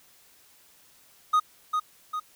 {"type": "tone with echo", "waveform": "triangle", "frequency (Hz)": 1244.5, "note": "D#6", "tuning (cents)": 0, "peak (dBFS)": -16, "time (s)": [1.33, 1.4], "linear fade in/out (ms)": 10, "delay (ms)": 400, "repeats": 2, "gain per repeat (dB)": -5, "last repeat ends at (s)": 2.2, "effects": ["white hiss -58 dBFS RMS until 2.35 s"]}